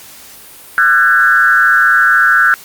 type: tone with frequency modulation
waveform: sine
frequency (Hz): 1500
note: F#6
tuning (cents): +23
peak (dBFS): -6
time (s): 0.78-2.54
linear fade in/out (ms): 0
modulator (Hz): 138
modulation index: 1.2
effects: white hiss -36 dBFS RMS until 2.64 s + Opus 48 kbps